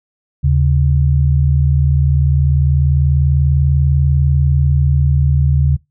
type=tone pair together; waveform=sine; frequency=77.06 / 137.3 Hz; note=D#2 / C#3; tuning=-16 / -16 cents; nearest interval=minor seventh; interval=1000 cents; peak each=-12 dBFS; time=0.43-5.77 s; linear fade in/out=20 ms; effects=noise-tail reverb RT60 0.2 s tail -22 dB re dry

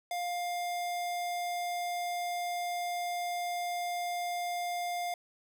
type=tone; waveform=square; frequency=704 Hz; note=F5; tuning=14 cents sharp; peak=-33 dBFS; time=0.11-5.14 s; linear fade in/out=2 ms; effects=none

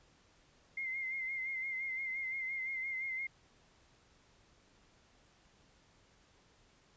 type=tone with vibrato; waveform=sine; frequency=2100 Hz; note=C7; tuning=6 cents sharp; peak=-36 dBFS; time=0.77-3.27 s; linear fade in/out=5 ms; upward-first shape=sine; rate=5.8 Hz; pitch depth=42 cents each way; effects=pink hiss -67 dBFS RMS until 6.96 s + resampled to 16000 Hz

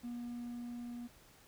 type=tone with level ramp; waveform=triangle; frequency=240 Hz; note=B3; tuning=49 cents flat; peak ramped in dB=-37 to -40 dBFS; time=0.03-1.08 s; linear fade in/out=20 ms; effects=tanh soft clip ceiling -34 dBFS + pink hiss -62 dBFS RMS until 1.47 s

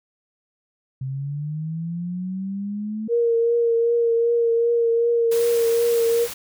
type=linear sweep; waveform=sine; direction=up; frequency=130 to 220 Hz; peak=-25 dBFS; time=1.01-3.08 s; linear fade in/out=5 ms
type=tone with vibrato; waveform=sine; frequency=466.2 Hz; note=A#4; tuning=in tune; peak=-16 dBFS; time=3.08-6.28 s; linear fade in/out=50 ms; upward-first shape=triangle; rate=2.6 Hz; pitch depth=25 cents each way
type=noise; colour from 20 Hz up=white; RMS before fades=-33 dBFS; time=5.31-6.34 s; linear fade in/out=10 ms
effects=none

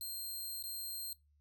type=tone with dropouts; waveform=10% pulse; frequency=4186 Hz; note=C8; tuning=in tune; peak=-34 dBFS; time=0.01-1.13 s; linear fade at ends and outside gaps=1 ms; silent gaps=0.626-0.638 s; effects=noise-tail reverb RT60 0.2 s tail -21 dB re dry + added 73 Hz sine -68 dBFS peak until 1.4 s

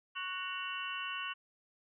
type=harmonic tone with a mistuned harmonic; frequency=370 Hz; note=F#4; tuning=in tune; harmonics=3 / 4 / 5 / 6 / 7 / 8; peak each=-42 / -43 / -50 / -53 / -42 / -43 dBFS; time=0.15-1.34 s; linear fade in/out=20 ms; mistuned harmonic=7; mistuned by=+92 cents; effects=none

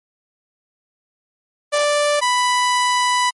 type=tone pair in turn; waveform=sawtooth; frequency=587.3 / 990.4 Hz; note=D5 / B5; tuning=0 / +5 cents; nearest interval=major sixth; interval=905 cents; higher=second; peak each=-11 dBFS; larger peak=neither; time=1.72-2.21 / 2.21-3.31 s; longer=second; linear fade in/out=20 ms; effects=MP3 48 kbps

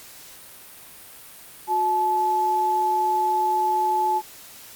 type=tone pair together; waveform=sine; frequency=363.3 / 864 Hz; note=F#4 / A5; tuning=-32 / -32 cents; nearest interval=octave + minor third; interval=1500 cents; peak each=-29 / -19 dBFS; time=1.67-4.22 s; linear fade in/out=50 ms; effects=white hiss -44 dBFS RMS until 4.75 s + Opus 48 kbps

